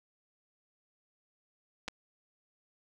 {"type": "clicks", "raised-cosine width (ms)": 0.2, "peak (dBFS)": -20, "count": 2, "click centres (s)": [1.88, 1.884], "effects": []}